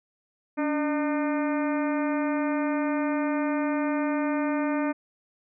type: harmonic tone with a mistuned harmonic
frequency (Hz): 302.2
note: D4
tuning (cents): +50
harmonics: 1 / 2 / 3 / 4 / 5 / 6 / 7 / 8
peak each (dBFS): -25 / -31 / -35 / -37 / -39 / -41 / -42 / -43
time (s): 0.57-4.93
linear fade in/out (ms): 20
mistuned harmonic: 1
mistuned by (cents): -86
effects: none